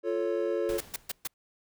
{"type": "chord", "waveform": "triangle", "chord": "F augmented", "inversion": "none", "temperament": "equal", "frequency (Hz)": [349.2, 440, 554.4], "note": ["F4", "A4", "C#5"], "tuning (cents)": [0, 0, 0], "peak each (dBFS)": [-29, -29, -30], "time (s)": [0.03, 0.81], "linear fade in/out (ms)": 50}
{"type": "noise with exponential decay", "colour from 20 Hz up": "pink", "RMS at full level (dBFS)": -40, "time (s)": [0.69, 1.34], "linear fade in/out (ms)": 1, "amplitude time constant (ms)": 140}
{"type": "noise bursts", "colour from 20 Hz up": "white", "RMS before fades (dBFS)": -33, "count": 4, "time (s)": [0.78, 1.274], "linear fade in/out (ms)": 5, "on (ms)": 26, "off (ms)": 130}
{"effects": []}